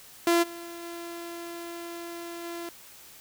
sawtooth tone with level steps, 341 Hz, F4, 41 cents flat, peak -16 / -35 / -33 / -31 dBFS, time 0.27-2.69 s, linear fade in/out 2 ms, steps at 0.42 / 0.82 / 2.43 s, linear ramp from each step 20 ms, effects white hiss -50 dBFS RMS until 3.2 s

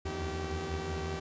sawtooth tone cluster, 74.7 / 79 / 84.8 / 158.2 / 386.5 Hz, D2 / D#2 / E2 / D#3 / G4, +30 / +27 / +50 / +29 / -24 cents, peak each -39 / -36 / -35 / -39 / -34 dBFS, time 0.05-1.2 s, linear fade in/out 10 ms, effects resampled to 16000 Hz

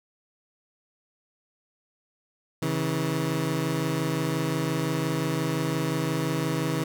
20% pulse tone pair together, 136.06 / 161.8 Hz, C#3 / E3, -32 / -32 cents, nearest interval minor third, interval 300 cents, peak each -24 / -22 dBFS, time 2.62-6.84 s, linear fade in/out 5 ms, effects none

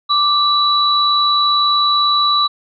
sine tone pair together, 1174.7 / 3938 Hz, D6 / B7, 0 / -6 cents, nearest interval octave + major sixth, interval 2094 cents, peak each -14 dBFS, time 0.09-2.48 s, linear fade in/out 20 ms, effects none

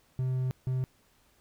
triangle tone pair in turn, 128.8 / 128.8 Hz, C3 / C3, -27 / -27 cents, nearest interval unison, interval 0 cents, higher neither, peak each -25 dBFS, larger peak neither, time 0.19-0.51 / 0.67-0.84 s, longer first, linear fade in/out 0 ms, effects pink hiss -66 dBFS RMS until 1.4 s

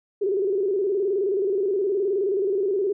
sine tone with vibrato, 392.3 Hz, G4, 1 cent sharp, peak -20 dBFS, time 0.21-2.93 s, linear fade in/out 10 ms, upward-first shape square, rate 19 Hz, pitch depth 87 cents each way, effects none

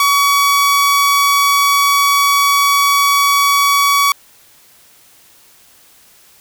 sawtooth tone, 1131 Hz, C#6, 34 cents sharp, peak -6 dBFS, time 0-4.12 s, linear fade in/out 2 ms, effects white hiss -47 dBFS RMS until 6.4 s

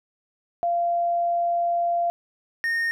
sine / triangle tone pair in turn, 690 / 1842.1 Hz, F5 / A#6, -21 / -21 cents, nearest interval octave + perfect fourth, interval 1700 cents, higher second, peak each -20 dBFS, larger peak neither, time 0.63-2.1 / 2.64-2.91 s, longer first, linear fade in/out 0 ms, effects none

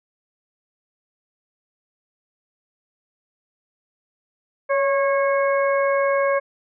harmonic tone with a mistuned harmonic, 546 Hz, C#5, 26 cents flat, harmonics 1 / 2 / 3 / 4, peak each -18 / -24 / -28 / -30 dBFS, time 4.69-6.4 s, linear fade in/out 20 ms, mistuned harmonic 1, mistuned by +35 cents, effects none

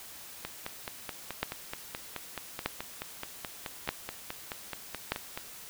two click trains, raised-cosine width 0.3 ms, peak -19 / -12 dBFS, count 24 / 4, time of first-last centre 0.45-5.375 / 1.43-5.12 s, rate 4.67 / 0.813 Hz, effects white hiss -47 dBFS RMS until 5.69 s

